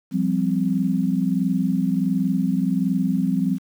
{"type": "chord", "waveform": "sine", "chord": "F suspended second", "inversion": "none", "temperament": "equal with one note detuned", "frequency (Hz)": [174.61, 196, 259.4], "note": ["F3", "G3", "C4"], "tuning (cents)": [0, 0, -15], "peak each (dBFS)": [-23, -22, -23], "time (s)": [0.11, 3.59], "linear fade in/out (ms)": 50, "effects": ["8-bit"]}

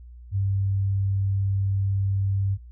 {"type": "tone", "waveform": "sine", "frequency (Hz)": 98, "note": "G2", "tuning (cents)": 0, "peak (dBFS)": -21, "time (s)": [0.31, 2.58], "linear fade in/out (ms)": 50, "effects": ["noise-tail reverb RT60 0.1 s tail -23 dB re dry", "added 60 Hz sine -41 dBFS peak until 2.71 s"]}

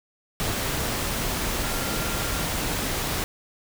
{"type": "tone in noise", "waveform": "sine", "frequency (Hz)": 1386, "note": "F6", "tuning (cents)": -14, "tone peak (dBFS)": -37, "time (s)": [1.63, 2.43], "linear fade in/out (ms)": 0, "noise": "pink", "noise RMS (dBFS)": -27, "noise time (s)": [0.4, 3.24], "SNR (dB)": -13, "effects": []}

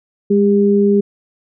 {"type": "tone pair together", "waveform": "sine", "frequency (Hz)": [204.1, 402.1], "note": ["G#3", "G4"], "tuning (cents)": [-30, 44], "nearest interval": "octave", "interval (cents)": 1174, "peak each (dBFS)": -12, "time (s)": [0.3, 1.01], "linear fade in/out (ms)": 10, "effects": []}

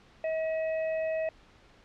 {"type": "harmonic tone", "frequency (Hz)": 639, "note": "D#5", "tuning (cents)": 46, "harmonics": [1, 3, 4], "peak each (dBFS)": [-28, -43, -43], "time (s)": [0.24, 1.29], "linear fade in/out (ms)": 2, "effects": ["pink hiss -58 dBFS RMS until 1.84 s", "low-pass 4000 Hz 12 dB/octave"]}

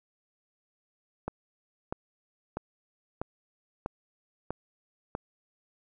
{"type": "click train", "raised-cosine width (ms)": 1, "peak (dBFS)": -18, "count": 7, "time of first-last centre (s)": [1.28, 5.151], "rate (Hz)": 1.55, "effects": []}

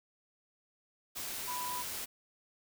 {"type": "tone in noise", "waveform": "sine", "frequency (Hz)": 987.8, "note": "B5", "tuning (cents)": 0, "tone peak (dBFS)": -37, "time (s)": [1.47, 1.83], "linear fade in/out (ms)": 20, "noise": "white", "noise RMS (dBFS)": -40, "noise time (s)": [1.15, 2.06], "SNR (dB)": 0, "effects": []}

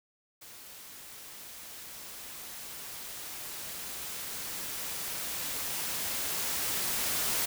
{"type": "noise with level ramp", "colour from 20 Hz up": "white", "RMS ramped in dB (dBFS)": [-49, -30], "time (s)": [0.41, 7.46], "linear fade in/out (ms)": 10, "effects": []}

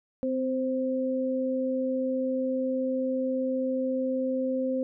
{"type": "tone pair together", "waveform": "sine", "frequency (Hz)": [258.2, 523.3], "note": ["C4", "C5"], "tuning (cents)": [-23, 0], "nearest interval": "octave", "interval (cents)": 1223, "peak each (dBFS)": [-28, -28], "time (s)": [0.23, 4.83], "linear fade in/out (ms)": 0, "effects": []}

